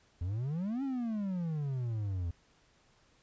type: exponential two-way sweep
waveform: triangle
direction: up then down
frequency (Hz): 82.41 to 279.7 to 82.41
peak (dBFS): -30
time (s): 0.21-2.31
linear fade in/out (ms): 5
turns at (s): 0.83
effects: pink hiss -67 dBFS RMS until 3.22 s + resampled to 16000 Hz